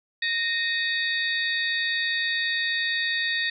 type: tone cluster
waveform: sine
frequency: 1855 / 2524 / 3609 / 3789 / 4486 Hz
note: A#6 / D#7 / A7 / A#7 / C#8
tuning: -9 / +24 / +43 / +27 / +20 cents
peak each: -25 / -34 / -32 / -33 / -34 dBFS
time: 0.22-3.5 s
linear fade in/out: 5 ms
effects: none